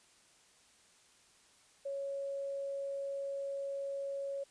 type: tone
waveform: sine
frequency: 554.4 Hz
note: C#5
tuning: in tune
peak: -36 dBFS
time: 1.85-4.44 s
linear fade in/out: 10 ms
effects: white hiss -65 dBFS RMS until 4.5 s + resampled to 22050 Hz